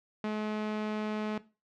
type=tone; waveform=sawtooth; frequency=213.5 Hz; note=G#3; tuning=48 cents sharp; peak=-27 dBFS; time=0.24-1.38 s; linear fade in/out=2 ms; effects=noise-tail reverb RT60 0.3 s tail -17 dB re dry + low-pass 3000 Hz 12 dB/octave